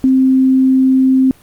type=tone; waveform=sine; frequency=262.2 Hz; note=C4; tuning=4 cents sharp; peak=-7 dBFS; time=0.04-1.31 s; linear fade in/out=0 ms; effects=pink hiss -46 dBFS RMS until 1.42 s + Opus 48 kbps